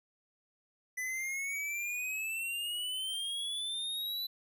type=exponential sweep; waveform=square; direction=up; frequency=1993 to 4004 Hz; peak=-35 dBFS; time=0.97-4.27 s; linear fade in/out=10 ms; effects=none